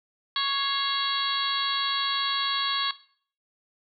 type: harmonic tone with a mistuned harmonic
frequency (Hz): 554.4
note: C#5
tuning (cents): 0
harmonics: 2 / 3 / 4 / 5 / 6 / 7 / 8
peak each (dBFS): -29 / -33 / -38 / -38 / -29 / -30 / -31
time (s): 0.36-2.91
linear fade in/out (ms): 2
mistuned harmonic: 4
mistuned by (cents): -58
effects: noise-tail reverb RT60 0.5 s tail -17 dB re dry